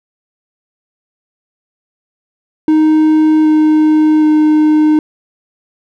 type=tone with pitch steps; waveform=triangle; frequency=311.1 / 308.8 / 306.5 Hz; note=D#4 / D#4 / D#4; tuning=0 / -13 / -26 cents; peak=-4 dBFS; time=2.68-4.99 s; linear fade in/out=2 ms; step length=770 ms; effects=none